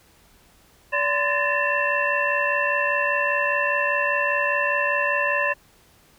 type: tone cluster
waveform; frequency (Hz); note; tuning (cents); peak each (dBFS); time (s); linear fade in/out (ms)
sine; 576 / 1026 / 1736 / 1801 / 2693; D5 / C6 / A6 / A6 / E7; -34 / -34 / -24 / +40 / +36; -26; 0.92-5.54; 20
effects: pink hiss -56 dBFS RMS until 6.18 s